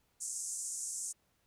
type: band-pass noise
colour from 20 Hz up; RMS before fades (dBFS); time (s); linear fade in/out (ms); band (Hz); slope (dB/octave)
pink; -40; 0.2-1.13; 20; 6400 to 9400; 48
effects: pink hiss -75 dBFS RMS until 1.46 s